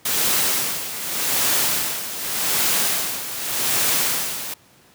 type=noise with tremolo; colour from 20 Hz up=white; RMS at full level=-19 dBFS; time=0.05-4.54 s; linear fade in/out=5 ms; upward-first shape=sine; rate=0.85 Hz; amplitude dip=70%; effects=pink hiss -53 dBFS RMS until 4.94 s + high-pass 100 Hz 12 dB/octave